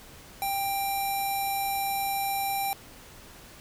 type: tone with low-pass filter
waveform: square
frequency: 790 Hz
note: G5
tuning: 13 cents sharp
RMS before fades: -29 dBFS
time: 0.42-2.73 s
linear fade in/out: 0 ms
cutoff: 12000 Hz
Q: 5.8
effects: pink hiss -49 dBFS RMS until 3.6 s